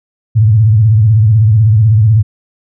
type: tone with vibrato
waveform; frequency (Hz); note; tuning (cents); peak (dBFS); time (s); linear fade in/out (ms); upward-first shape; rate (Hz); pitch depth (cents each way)
sine; 108.8; A2; -19; -4; 0.35-2.23; 20; sine; 16; 130
effects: none